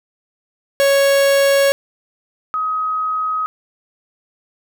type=tone pair in turn; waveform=45% pulse / sine; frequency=554.4 / 1263.8 Hz; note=C#5 / D#6; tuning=0 / +27 cents; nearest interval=octave + major second; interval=1427 cents; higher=second; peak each=-11 / -17 dBFS; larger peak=first; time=0.8-1.72 / 2.54-3.46 s; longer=neither; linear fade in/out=0 ms; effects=none